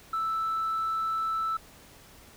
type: tone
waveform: sine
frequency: 1318.5 Hz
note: E6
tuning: in tune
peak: -25 dBFS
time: 0.13-1.57 s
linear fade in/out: 5 ms
effects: tanh soft clip ceiling -24 dBFS + pink hiss -53 dBFS RMS until 2.36 s